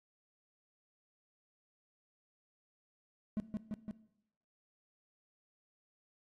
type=tone with echo; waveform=triangle; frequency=213.7 Hz; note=G#3; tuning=50 cents sharp; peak=-30 dBFS; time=3.37-3.4 s; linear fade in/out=0 ms; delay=170 ms; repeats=3; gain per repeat=-2 dB; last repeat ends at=3.91 s; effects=noise-tail reverb RT60 0.8 s tail -17 dB re dry + AAC 32 kbps